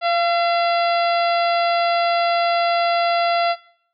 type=harmonic tone with a mistuned harmonic; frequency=680 Hz; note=F5; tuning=46 cents flat; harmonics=1 / 2 / 3 / 4 / 5 / 6 / 7; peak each=-17 / -23 / -27 / -29 / -31 / -33 / -34 dBFS; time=0.01-3.56 s; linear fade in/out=50 ms; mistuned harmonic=1; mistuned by=+20 cents; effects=noise-tail reverb RT60 0.6 s tail -19 dB re dry + MP3 96 kbps